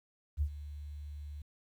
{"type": "tone with ADSR envelope", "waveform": "sine", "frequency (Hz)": 73.42, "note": "D2", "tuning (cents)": 0, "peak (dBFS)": -26, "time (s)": [0.37, 1.42], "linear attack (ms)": 45, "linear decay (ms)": 72, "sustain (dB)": -15, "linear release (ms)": 4, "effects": ["11-bit"]}